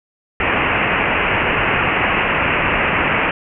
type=low-pass noise; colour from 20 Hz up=white; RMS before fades=-17 dBFS; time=0.4-3.31 s; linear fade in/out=2 ms; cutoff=2800 Hz; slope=96 dB/octave; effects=none